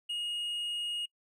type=tone with tanh clipping; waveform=sine; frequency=2870 Hz; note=F7; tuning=47 cents sharp; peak=-33 dBFS; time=0.09-1.06 s; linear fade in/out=10 ms; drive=4 dB; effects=noise-tail reverb RT60 0.1 s tail -25 dB re dry